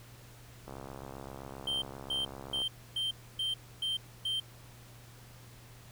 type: click train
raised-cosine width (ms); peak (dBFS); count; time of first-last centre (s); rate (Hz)
1; -30; 132; 0.68-2.618; 67.6
type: tone bursts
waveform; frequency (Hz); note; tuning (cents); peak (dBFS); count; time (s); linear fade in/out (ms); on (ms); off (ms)
triangle; 3136; G7; 0; -29; 7; 1.67-4.4; 5; 150; 280
effects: added 119 Hz sine -53 dBFS peak until 5.91 s + pink hiss -56 dBFS RMS until 5.91 s